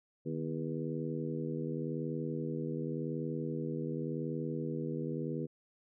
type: harmonic tone with a mistuned harmonic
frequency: 80.9 Hz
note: E2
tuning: 32 cents flat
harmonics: 2 / 3 / 4 / 5 / 6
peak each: -38 / -40 / -41 / -42 / -43 dBFS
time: 0.25-5.47 s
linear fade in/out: 20 ms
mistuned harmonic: 2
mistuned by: -110 cents
effects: none